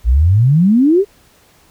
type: exponential sweep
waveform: sine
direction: up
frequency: 54.4 to 422.1 Hz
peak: -7 dBFS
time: 0.04-1.05 s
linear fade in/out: 50 ms
effects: pink hiss -50 dBFS RMS until 1.7 s